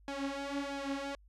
sawtooth tone with flanger, 278.7 Hz, C#4, 9 cents sharp, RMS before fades -38 dBFS, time 0.08-1.15 s, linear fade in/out 0 ms, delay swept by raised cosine 1.2 to 5.9 ms, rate 1.5 Hz, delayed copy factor +0.8, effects added 50 Hz sine -58 dBFS peak until 1.28 s + low-pass 6000 Hz 12 dB/octave

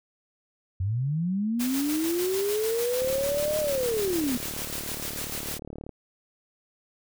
sine linear two-way sweep, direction up then down, 88 to 620 to 234.6 Hz, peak -24 dBFS, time 0.8-4.37 s, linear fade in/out 5 ms, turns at 3.59 s
white noise with tremolo, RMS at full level -33 dBFS, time 1.59-5.59 s, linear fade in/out 20 ms, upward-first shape square, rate 6.7 Hz, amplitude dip 35%
click train, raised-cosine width 2 ms, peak -25 dBFS, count 107, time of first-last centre 3.02-5.893 s, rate 36.9 Hz
effects none

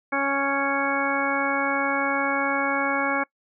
harmonic tone, 277.2 Hz, C#4, in tune, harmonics 1 / 2 / 3 / 4 / 5 / 6 / 8, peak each -29 / -29 / -29 / -29 / -29 / -29 / -29 dBFS, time 0.12-3.24 s, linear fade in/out 10 ms, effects noise-tail reverb RT60 0.1 s tail -24 dB re dry

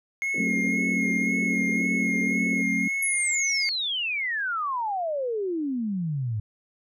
triangle tone with vibrato, 2157 Hz, C#7, 48 cents flat, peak -23 dBFS, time 0.22-3.69 s, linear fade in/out 0 ms, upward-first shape sine, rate 1.9 Hz, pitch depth 27 cents each way
pink band-pass noise, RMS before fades -38 dBFS, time 0.34-2.62 s, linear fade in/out 2 ms, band 200 to 490 Hz, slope 48 dB/octave
sine chord, F# diminished, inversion none, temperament just, 185 / 222 / 266.4 Hz, F#3 / A3 / C4, 0 / +16 / +31 cents, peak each -29 / -29 / -29 dBFS, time 0.38-2.88 s, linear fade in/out 5 ms
sine exponential sweep, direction down, 11390 to 102.2 Hz, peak -25 dBFS, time 3.02-6.4 s, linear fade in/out 5 ms
effects none

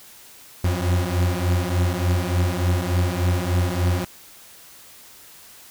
40% pulse beating tone pair, 87.31 / 90.71 Hz, F2 / F#2, 0 / -34 cents, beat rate 3.4 Hz, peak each -21 dBFS, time 0.64-4.05 s, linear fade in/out 5 ms, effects white hiss -46 dBFS RMS until 5.7 s

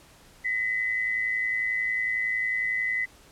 sine tone pair together, 1904 / 2015 Hz, A#6 / B6, +36 / +34 cents, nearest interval minor second, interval 98 cents, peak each -33 / -25 dBFS, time 0.44-3.06 s, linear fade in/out 20 ms, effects pink hiss -54 dBFS RMS until 3.31 s + low-pass 12000 Hz 12 dB/octave

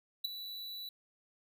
square tone with ADSR envelope, 3951 Hz, B7, in tune, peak -29 dBFS, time 0.24-0.89 s, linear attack 10 ms, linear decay 10 ms, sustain -13 dB, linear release 3 ms, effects none

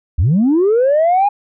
sine linear sweep, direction up, 64 to 830.6 Hz, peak -8 dBFS, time 0.18-1.29 s, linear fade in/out 10 ms, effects tanh soft clip ceiling -7 dBFS

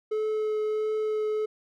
triangle tone with vibrato, 430.3 Hz, A4, 39 cents flat, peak -23 dBFS, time 0.11-1.46 s, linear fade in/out 10 ms, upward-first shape triangle, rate 1.5 Hz, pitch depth 10 cents each way, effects none

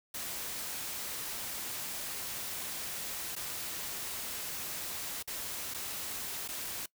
white noise with dropouts, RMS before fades -39 dBFS, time 0.14-6.86 s, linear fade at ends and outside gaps 5 ms, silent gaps 3.354-3.362 / 5.227-5.275 / 5.74-5.744 / 6.479-6.486 s, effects noise-tail reverb RT60 0.1 s tail -22 dB re dry

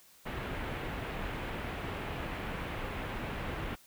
pink low-pass noise, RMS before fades -38 dBFS, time 0.25-3.76 s, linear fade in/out 20 ms, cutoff 2900 Hz, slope 24 dB/octave, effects white hiss -60 dBFS RMS until 3.86 s

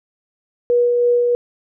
sine tone with tremolo, 483.1 Hz, B4, 38 cents flat, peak -11 dBFS, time 0.7-1.35 s, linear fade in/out 0 ms, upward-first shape sine, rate 3.1 Hz, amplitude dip 25%, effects none

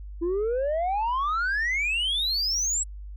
sine exponential sweep, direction up, 329.6 to 7902 Hz, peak -21 dBFS, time 0.21-2.84 s, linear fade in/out 20 ms, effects tanh soft clip ceiling -22 dBFS + added 50 Hz sine -36 dBFS peak until 3.16 s

